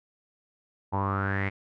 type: tone with low-pass filter sweep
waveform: sawtooth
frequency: 98 Hz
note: G2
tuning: in tune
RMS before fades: -28 dBFS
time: 0.92-1.5 s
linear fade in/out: 20 ms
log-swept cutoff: 880 to 2200 Hz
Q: 8.4
effects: none